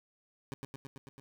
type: tone with echo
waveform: 20% pulse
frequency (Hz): 135.8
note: C#3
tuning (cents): -35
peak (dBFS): -33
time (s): 0.52-0.54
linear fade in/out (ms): 0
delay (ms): 110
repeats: 6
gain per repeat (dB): -2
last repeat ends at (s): 1.2
effects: none